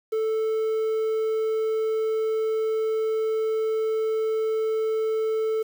triangle tone, 440 Hz, A4, in tune, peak -20 dBFS, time 0.12-5.63 s, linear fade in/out 10 ms, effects 8-bit

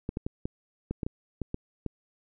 clicks, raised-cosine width 3 ms, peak -18 dBFS, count 10, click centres 0.091 / 0.171 / 0.265 / 0.455 / 0.91 / 1.032 / 1.065 / 1.417 / 1.544 / 1.863 s, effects none

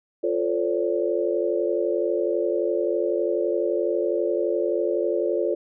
sine chord, D minor seventh, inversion first, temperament equal with one note detuned, 349.2 / 440 / 523.3 / 575.2 Hz, F4 / A4 / C5 / D5, 0 / 0 / 0 / -36 cents, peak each -25 / -26 / -28 / -27 dBFS, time 0.23-5.55 s, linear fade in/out 10 ms, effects none

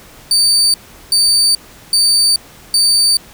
30% pulse tone bursts, 4599 Hz, D8, 37 cents flat, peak -6 dBFS, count 4, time 0.31-3.17 s, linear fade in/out 2 ms, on 430 ms, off 380 ms, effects pink hiss -40 dBFS RMS until 3.33 s

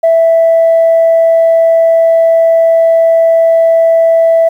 sine tone, 659.3 Hz, E5, in tune, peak -3 dBFS, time 0.03-4.49 s, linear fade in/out 10 ms, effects tanh soft clip ceiling -1 dBFS + 7-bit

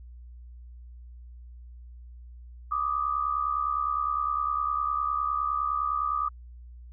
sine tone pair together, 1174.7 / 1244.5 Hz, D6 / D#6, 0 / 0 cents, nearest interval minor second, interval 100 cents, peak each -28 dBFS, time 2.71-6.29 s, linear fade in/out 10 ms, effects added 60 Hz sine -43 dBFS peak until 6.92 s

